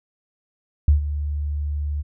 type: tone with ADSR envelope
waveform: sine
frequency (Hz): 73.42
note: D2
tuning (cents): 0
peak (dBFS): -9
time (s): 0.88-2.03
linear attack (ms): 3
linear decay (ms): 120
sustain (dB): -13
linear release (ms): 26
effects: none